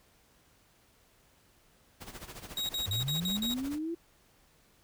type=noise with tremolo; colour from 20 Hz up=pink; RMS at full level=-43 dBFS; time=2-3.79 s; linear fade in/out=20 ms; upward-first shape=sine; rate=14 Hz; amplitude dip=75%
type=tone bursts; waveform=40% pulse; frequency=3798 Hz; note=A#7; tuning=32 cents sharp; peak=-30 dBFS; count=6; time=2.57-3.54 s; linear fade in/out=2 ms; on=120 ms; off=50 ms
type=linear sweep; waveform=sine; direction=up; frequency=90.2 to 343.7 Hz; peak=-32 dBFS; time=2.87-3.95 s; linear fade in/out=10 ms
effects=pink hiss -65 dBFS RMS until 4.83 s